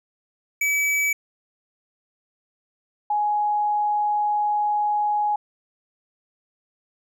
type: tone pair in turn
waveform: square / sine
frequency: 2290 / 835.3 Hz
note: D7 / G#5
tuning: -44 / +10 cents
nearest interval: octave + perfect fourth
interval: 1746 cents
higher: first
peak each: -20 / -19 dBFS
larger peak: second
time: 0.61-1.13 / 3.1-5.36 s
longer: second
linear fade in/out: 5 ms
effects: none